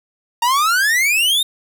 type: exponential sweep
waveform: 45% pulse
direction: up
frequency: 919 to 3743 Hz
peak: -13 dBFS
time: 0.42-1.43 s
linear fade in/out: 5 ms
effects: none